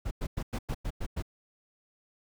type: noise bursts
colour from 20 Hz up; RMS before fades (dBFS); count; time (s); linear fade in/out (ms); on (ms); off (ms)
brown; -32; 8; 0.05-1.224; 10; 61; 98
effects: none